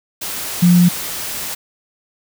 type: tone in noise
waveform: sine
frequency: 176.3 Hz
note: F3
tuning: 17 cents sharp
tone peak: -7 dBFS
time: 0.62-0.89 s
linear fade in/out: 10 ms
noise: white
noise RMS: -25 dBFS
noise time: 0.21-1.55 s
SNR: +15 dB
effects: none